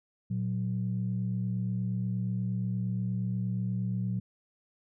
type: tone pair together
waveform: sine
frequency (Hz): 116.54 / 185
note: A#2 / F#3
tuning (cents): 0 / 0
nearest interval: minor sixth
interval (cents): 800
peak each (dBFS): -30 / -31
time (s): 0.3-4.2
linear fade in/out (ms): 10
effects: tanh soft clip ceiling -21 dBFS

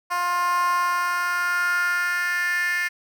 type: tone with high-pass filter sweep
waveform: 10% pulse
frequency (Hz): 353.5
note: F4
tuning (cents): +21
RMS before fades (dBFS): -23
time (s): 0.1-2.89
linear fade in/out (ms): 20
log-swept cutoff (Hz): 910 to 1900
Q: 5.6
effects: none

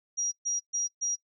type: tone bursts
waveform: sine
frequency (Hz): 5730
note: F8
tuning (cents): +44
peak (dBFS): -26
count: 4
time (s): 0.17-1.16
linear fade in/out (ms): 20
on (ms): 150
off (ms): 130
effects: noise-tail reverb RT60 0.1 s tail -25 dB re dry

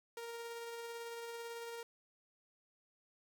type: tone with tremolo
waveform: sawtooth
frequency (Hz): 466.2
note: A#4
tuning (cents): 0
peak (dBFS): -39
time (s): 0.17-1.83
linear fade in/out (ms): 2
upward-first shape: sine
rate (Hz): 18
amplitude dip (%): 25
effects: none

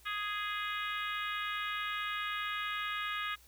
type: harmonic tone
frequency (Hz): 415.3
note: G#4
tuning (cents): 0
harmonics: 3 / 4 / 5 / 6 / 7 / 8 / 9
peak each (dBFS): -38 / -40 / -42 / -44 / -45 / -46 / -47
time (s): 0.05-3.36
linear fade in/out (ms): 20
effects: added 60 Hz sine -62 dBFS peak until 3.47 s + white hiss -62 dBFS RMS until 3.47 s

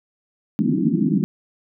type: band-pass noise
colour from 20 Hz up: pink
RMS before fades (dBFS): -19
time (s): 0.59-1.24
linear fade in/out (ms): 0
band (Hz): 150 to 340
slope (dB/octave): 96
effects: none

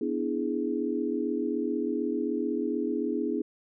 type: chord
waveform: sine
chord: E dominant seventh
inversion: second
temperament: equal with one note detuned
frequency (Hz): 246.9 / 293.7 / 329.6 / 417.7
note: B3 / D4 / E4 / G#4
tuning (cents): 0 / 0 / 0 / +10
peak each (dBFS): -32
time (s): 0.01-3.42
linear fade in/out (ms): 5
effects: none

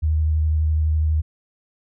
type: tone with vibrato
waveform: sine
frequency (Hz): 77.78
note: D#2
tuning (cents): 0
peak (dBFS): -16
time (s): 0.02-1.22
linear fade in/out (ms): 20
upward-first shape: sine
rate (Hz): 12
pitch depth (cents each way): 18
effects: none

